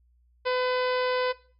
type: harmonic tone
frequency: 504 Hz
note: B4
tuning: 35 cents sharp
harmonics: 1 / 2 / 3 / 4 / 5 / 6 / 7 / 8 / 9 / 10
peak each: -25 / -31 / -35 / -37 / -39 / -41 / -42 / -43 / -44 / -45 dBFS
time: 0.45-1.33 s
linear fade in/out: 20 ms
effects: noise-tail reverb RT60 0.4 s tail -18 dB re dry + added 60 Hz sine -60 dBFS peak until 1.59 s